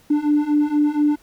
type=beating tone pair; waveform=triangle; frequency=293.7 / 297.9 Hz; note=D4 / D4; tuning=0 / +25 cents; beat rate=4.2 Hz; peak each=-16 / -14 dBFS; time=0.1-1.16 s; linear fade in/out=10 ms; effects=tanh soft clip ceiling -11 dBFS + pink hiss -54 dBFS RMS until 1.22 s